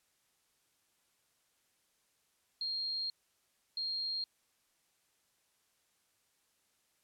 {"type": "tone bursts at uneven times", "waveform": "sine", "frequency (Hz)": 4226, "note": "C8", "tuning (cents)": 16, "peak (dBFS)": -34, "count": 2, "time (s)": [[2.61, 3.1], [3.77, 4.24]], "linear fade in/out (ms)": 2, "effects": ["white hiss -75 dBFS RMS until 7.03 s", "low-pass 12000 Hz 12 dB/octave"]}